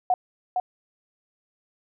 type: tone with echo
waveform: sine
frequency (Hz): 731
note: F#5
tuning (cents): -21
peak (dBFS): -17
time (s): 0.1-0.14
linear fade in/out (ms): 2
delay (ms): 460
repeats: 1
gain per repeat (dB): -4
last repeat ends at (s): 0.6
effects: none